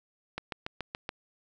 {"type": "click train", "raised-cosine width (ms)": 0.3, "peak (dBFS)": -18, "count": 6, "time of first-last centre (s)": [0.38, 1.091], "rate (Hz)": 7.03, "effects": []}